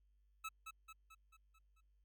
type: tone with echo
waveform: 25% pulse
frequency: 1300 Hz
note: E6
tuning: 24 cents flat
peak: -39 dBFS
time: 0.44-0.49 s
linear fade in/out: 10 ms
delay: 220 ms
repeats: 6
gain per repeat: -5 dB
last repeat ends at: 1.81 s
effects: added 50 Hz sine -70 dBFS peak until 2.04 s + Opus 48 kbps